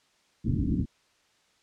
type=low-pass noise; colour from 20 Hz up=white; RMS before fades=-27 dBFS; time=0.44-0.86 s; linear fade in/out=20 ms; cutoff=290 Hz; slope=48 dB/octave; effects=white hiss -66 dBFS RMS until 1.62 s + low-pass 6000 Hz 12 dB/octave